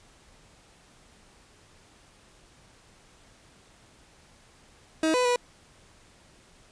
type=tone with pitch steps; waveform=30% pulse; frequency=317.6 / 499.3 / 489.2 Hz; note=D#4 / B4 / B4; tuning=+36 / +19 / -16 cents; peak=-19 dBFS; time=5.03-5.36 s; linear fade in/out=2 ms; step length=110 ms; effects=pink hiss -57 dBFS RMS until 6.71 s + resampled to 22050 Hz